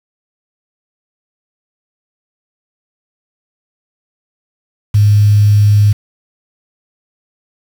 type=tone with quantisation; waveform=sine; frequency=103.83 Hz; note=G#2; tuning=in tune; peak=-5 dBFS; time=4.94-5.93 s; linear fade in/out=10 ms; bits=5; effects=none